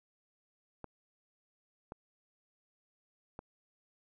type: clicks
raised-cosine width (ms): 1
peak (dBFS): -29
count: 3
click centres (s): 0.843 / 1.921 / 3.391
effects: none